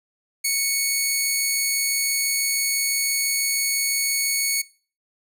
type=tone; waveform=10% pulse; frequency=2217 Hz; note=C#7; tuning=in tune; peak=-11 dBFS; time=0.44-4.62 s; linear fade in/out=10 ms; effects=noise-tail reverb RT60 0.4 s tail -21 dB re dry